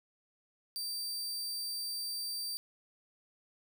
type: tone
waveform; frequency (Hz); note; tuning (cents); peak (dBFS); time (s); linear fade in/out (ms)
sawtooth; 4670; D8; -11; -33; 0.76-2.57; 0
effects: none